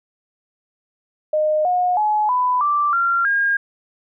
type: tone with pitch steps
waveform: sine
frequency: 614 / 721.8 / 848.5 / 997.4 / 1172.5 / 1378.4 / 1620.4 Hz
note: D#5 / F#5 / G#5 / B5 / D6 / F6 / G#6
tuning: -23 / -43 / +37 / +17 / -3 / -23 / -43 cents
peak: -15 dBFS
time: 1.33-3.57 s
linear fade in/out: 5 ms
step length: 320 ms
effects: none